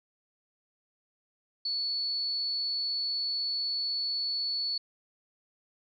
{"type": "tone with amplitude modulation", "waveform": "sine", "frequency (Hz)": 4430, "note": "C#8", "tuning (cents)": -2, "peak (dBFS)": -27, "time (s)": [1.65, 4.78], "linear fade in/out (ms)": 5, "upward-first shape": "sine", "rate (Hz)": 216, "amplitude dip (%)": 35, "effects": []}